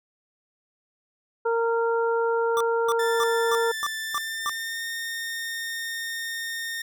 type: harmonic tone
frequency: 461.6 Hz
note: A#4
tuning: 17 cents flat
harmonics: 1 / 2 / 3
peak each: -22 / -28 / -30 dBFS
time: 1.45-3.72 s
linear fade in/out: 10 ms
type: tone bursts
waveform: square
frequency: 1174.7 Hz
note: D6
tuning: in tune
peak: -25 dBFS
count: 7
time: 2.57-4.495 s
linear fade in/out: 0 ms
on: 35 ms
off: 280 ms
type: tone with pitch glide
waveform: sawtooth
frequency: 1765 to 1832.5 Hz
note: A6 to A#6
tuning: +5 to -30 cents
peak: -26 dBFS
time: 2.99-6.82 s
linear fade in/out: 5 ms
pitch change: +65 cents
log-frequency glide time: 3.97-4.85 s
effects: none